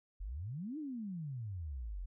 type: exponential two-way sweep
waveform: sine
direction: up then down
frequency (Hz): 41.23 to 320 to 41.23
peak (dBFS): -39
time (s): 0.2-2.06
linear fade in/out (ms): 10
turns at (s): 0.78
effects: none